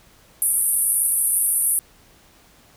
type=band-pass noise; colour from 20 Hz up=white; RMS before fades=-20 dBFS; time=0.42-1.79 s; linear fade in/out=0 ms; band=9100 to 12000 Hz; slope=96 dB/octave; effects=pink hiss -53 dBFS RMS until 2.76 s